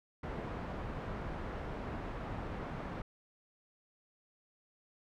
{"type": "low-pass noise", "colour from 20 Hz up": "pink", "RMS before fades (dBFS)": -41, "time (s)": [0.23, 3.02], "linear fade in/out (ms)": 5, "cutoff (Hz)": 1400, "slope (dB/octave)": 12, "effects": []}